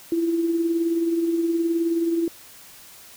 sine tone with tremolo, 334.4 Hz, E4, 25 cents sharp, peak -17 dBFS, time 0.12-2.28 s, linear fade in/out 2 ms, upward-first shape triangle, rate 19 Hz, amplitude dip 50%, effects white hiss -46 dBFS RMS until 3.16 s

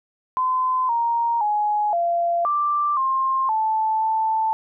sine tone with pitch steps, 1025 / 934 / 838 / 687 / 1177 / 1060 / 876 / 882 Hz, C6 / A#5 / G#5 / F5 / D6 / C6 / A5 / A5, -36 / +3 / +15 / -29 / +3 / +22 / -8 / +4 cents, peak -18 dBFS, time 0.37-4.53 s, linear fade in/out 0 ms, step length 520 ms, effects none

